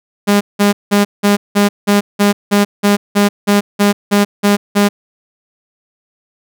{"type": "tone bursts", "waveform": "sawtooth", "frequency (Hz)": 203.5, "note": "G#3", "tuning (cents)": -35, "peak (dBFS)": -4, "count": 15, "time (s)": [0.27, 4.89], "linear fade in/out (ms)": 20, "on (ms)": 140, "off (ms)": 180, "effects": []}